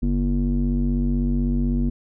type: tone with low-pass filter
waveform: square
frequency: 48 Hz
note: G1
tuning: 36 cents flat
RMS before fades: -21 dBFS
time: 0.02-1.9 s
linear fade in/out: 10 ms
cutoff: 260 Hz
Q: 5.3
effects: none